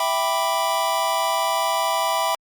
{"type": "chord", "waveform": "square", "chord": "E minor seventh", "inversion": "none", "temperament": "equal", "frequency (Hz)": [659.3, 784, 987.8, 1174.7], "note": ["E5", "G5", "B5", "D6"], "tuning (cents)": [0, 0, 0, 0], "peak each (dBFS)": [-26, -27, -24, -29], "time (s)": [0, 2.35], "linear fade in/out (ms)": 2, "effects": ["Opus 48 kbps"]}